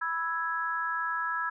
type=chord; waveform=sine; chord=E major; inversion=second; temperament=equal; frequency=987.8 / 1318.5 / 1661.2 Hz; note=B5 / E6 / G#6; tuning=0 / 0 / 0 cents; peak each=-35 / -32 / -32 dBFS; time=0.01-1.5 s; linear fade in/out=10 ms; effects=none